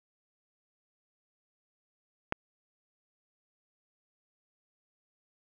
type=click; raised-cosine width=0.5 ms; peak=-13 dBFS; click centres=2.324 s; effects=none